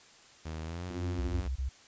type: tone with pitch glide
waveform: sawtooth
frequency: 79.4 to 90.68 Hz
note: D#2 to F#2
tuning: +36 to -34 cents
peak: -33 dBFS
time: 0.45-1.48 s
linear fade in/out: 10 ms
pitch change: +230 cents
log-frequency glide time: 0.64-0.86 s
type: harmonic tone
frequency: 87.31 Hz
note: F2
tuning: in tune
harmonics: 1 / 3 / 4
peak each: -36 / -41 / -42 dBFS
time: 0.9-1.4 s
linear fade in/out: 10 ms
type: tone bursts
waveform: sine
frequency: 65.41 Hz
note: C2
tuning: in tune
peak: -30 dBFS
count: 4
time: 1.18-1.692 s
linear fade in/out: 10 ms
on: 110 ms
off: 24 ms
effects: white hiss -57 dBFS RMS until 1.87 s + resampled to 16000 Hz